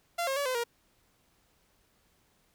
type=tone with pitch steps; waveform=sawtooth; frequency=688 / 538 / 569 / 512 / 471.9 Hz; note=F5 / C5 / C#5 / C5 / A#4; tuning=-26 / +48 / +45 / -38 / +21 cents; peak=-25 dBFS; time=0.18-0.64 s; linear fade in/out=10 ms; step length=92 ms; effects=pink hiss -69 dBFS RMS until 2.54 s